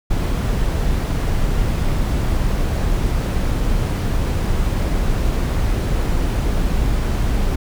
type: noise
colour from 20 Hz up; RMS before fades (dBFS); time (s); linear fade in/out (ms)
brown; -18; 0.1-7.56; 10
effects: none